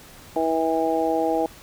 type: harmonic tone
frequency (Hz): 162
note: E3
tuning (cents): -30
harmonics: 2 / 3 / 4 / 5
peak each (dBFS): -25 / -25 / -25 / -25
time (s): 0.36-1.46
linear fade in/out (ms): 2
effects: pink hiss -46 dBFS RMS until 1.62 s